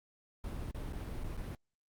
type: noise with dropouts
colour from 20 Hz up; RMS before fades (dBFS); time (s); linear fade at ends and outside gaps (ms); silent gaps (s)
brown; -40; 0.44-1.55; 2; 0.712-0.746 / 0.926-0.931 / 1.237-1.241 / 1.369-1.374
effects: Opus 32 kbps